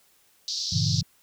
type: band-pass noise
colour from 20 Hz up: pink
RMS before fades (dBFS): -30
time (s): 0.48-1.01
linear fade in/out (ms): 0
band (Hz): 4100 to 5600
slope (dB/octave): 48
type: chord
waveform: sine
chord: G diminished seventh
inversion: none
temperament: equal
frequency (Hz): 98 / 116.54 / 138.59 / 164.81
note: G2 / Bb2 / Db3 / Fb3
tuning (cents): 0 / 0 / 0 / 0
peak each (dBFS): -28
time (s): 0.72-1.03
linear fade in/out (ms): 10
effects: white hiss -62 dBFS RMS until 1.22 s